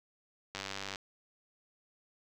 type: click train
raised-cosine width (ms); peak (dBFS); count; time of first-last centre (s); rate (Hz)
0.2; -21; 41; 0.55-0.958; 98
effects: none